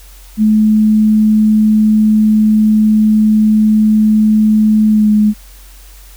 sine tone with pitch glide, 215.1 to 211.3 Hz, A3 to G#3, -39 to +30 cents, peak -6 dBFS, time 0.37-5.34 s, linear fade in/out 50 ms, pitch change -31 cents, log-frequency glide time 4.89-5.1 s, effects added 46 Hz sine -35 dBFS peak until 6.16 s + white hiss -42 dBFS RMS until 6.16 s

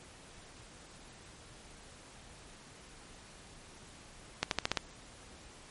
accelerating click train, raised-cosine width 0.2 ms, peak -11 dBFS, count 6, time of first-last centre 4.43-4.773 s, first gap 82 ms, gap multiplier 0.91, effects pink hiss -54 dBFS RMS until 5.7 s + MP3 48 kbps

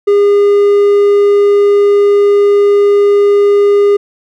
triangle tone, 406.6 Hz, G#4, 37 cents flat, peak -3 dBFS, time 0.07-3.97 s, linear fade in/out 10 ms, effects none

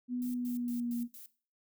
sine tone with pitch glide, 247 to 237.9 Hz, B3 to A#3, 0 to +35 cents, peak -32 dBFS, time 0.08-1.08 s, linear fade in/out 50 ms, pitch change -65 cents, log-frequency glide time 0.29-0.95 s
violet noise bursts, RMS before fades -50 dBFS, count 5, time 0.22-1.26 s, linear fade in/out 0 ms, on 120 ms, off 110 ms
effects noise-tail reverb RT60 0.4 s tail -17 dB re dry

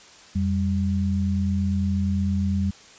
sine tone pair together, 87.31 / 196 Hz, F2 / G3, 0 / 0 cents, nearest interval octave + major second, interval 1400 cents, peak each -23 dBFS, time 0.35-2.71 s, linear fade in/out 10 ms, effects white hiss -48 dBFS RMS until 2.98 s + resampled to 16000 Hz

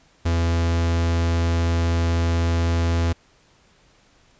45% pulse tone, 84.1 Hz, E2, 35 cents sharp, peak -18 dBFS, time 0.25-3.13 s, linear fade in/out 10 ms, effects pink hiss -57 dBFS RMS until 4.39 s + resampled to 16000 Hz

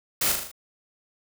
white noise with echo, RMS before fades -24 dBFS, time 0.21-0.32 s, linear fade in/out 5 ms, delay 39 ms, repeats 5, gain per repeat -4 dB, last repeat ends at 0.515 s, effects none

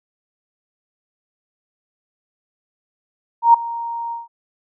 sine tone with ADSR envelope, 932.3 Hz, A#5, in tune, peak -4 dBFS, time 3.42-4.28 s, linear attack 120 ms, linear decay 6 ms, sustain -19 dB, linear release 160 ms, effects none

